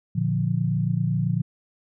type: chord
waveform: sine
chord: Bb major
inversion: none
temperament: equal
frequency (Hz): 116.54 / 146.83 / 174.61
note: Bb2 / D3 / F3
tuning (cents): 0 / 0 / 0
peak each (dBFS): -25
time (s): 0.15-1.42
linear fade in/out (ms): 10
effects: none